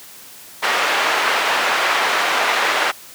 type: band-pass noise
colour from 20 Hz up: white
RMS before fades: -18 dBFS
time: 0.62-2.92 s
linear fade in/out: 20 ms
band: 580 to 2000 Hz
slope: 12 dB/octave
effects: white hiss -40 dBFS RMS until 3.14 s + high-pass 100 Hz 12 dB/octave